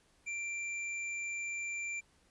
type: tone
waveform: square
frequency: 2359 Hz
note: D7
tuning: 7 cents sharp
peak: -37 dBFS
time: 0.26-2.01 s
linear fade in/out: 20 ms
effects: pink hiss -69 dBFS RMS until 2.3 s + resampled to 24000 Hz